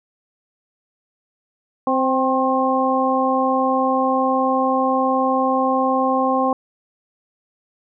harmonic tone with a mistuned harmonic, 261.3 Hz, C4, 2 cents flat, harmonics 1 / 2 / 3 / 4, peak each -21 / -21 / -21 / -21 dBFS, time 1.87-6.53 s, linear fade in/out 2 ms, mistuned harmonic 4, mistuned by +37 cents, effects none

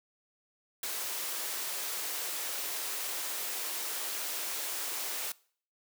white high-pass noise, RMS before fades -36 dBFS, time 0.83-5.32 s, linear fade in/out 2 ms, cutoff 320 Hz, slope 24 dB/octave, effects noise-tail reverb RT60 0.5 s tail -22 dB re dry

